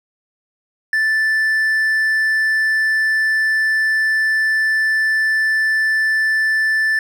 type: tone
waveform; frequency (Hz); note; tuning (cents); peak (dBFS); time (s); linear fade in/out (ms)
triangle; 1760; A6; 0; -12; 0.93-6.99; 2
effects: none